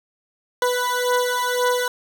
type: beating tone pair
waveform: 20% pulse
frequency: 493.4 / 495.3 Hz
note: B4 / B4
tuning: -2 / +5 cents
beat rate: 1.9 Hz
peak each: -17 dBFS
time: 0.62-1.88 s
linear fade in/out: 2 ms
effects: 8-bit